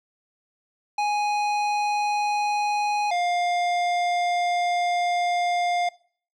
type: tone pair in turn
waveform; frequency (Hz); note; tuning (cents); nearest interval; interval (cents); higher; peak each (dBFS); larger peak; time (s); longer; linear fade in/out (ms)
square; 830.6 / 704.6; G#5 / F5; 0 / +15; minor third; 285; first; -22; neither; 0.98-3.11 / 3.11-5.89; second; 5
effects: noise-tail reverb RT60 0.5 s tail -22 dB re dry + low-pass 5000 Hz 12 dB/octave